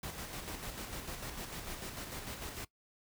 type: noise with tremolo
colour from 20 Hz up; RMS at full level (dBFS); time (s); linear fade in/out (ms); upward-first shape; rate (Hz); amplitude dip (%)
pink; -42; 0.03-2.65; 5; square; 6.7; 40
effects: noise-tail reverb RT60 0.1 s tail -20 dB re dry